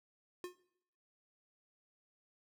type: tone with exponential decay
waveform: square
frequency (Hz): 358.3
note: F4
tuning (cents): +44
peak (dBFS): -39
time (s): 0.44-0.6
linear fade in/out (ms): 1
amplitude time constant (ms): 33
effects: noise-tail reverb RT60 0.7 s tail -19 dB re dry